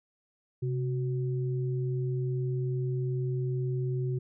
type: tone pair together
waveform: sine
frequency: 130.78 / 369.9 Hz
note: C3 / F#4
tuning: 0 / 0 cents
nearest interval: octave + tritone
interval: 1800 cents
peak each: -28 / -36 dBFS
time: 0.62-4.19 s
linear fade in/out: 10 ms
effects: none